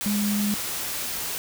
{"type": "tone in noise", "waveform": "sine", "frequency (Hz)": 206, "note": "G#3", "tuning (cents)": -14, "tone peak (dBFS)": -22, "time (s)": [0.06, 0.54], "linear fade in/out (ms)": 0, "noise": "white", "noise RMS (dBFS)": -30, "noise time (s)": [0.01, 1.38], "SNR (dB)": 5, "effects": []}